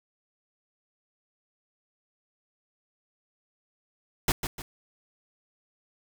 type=noise with echo; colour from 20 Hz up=pink; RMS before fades=-23 dBFS; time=4.28-4.32 s; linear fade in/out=2 ms; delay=150 ms; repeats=2; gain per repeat=-8 dB; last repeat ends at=4.62 s; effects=none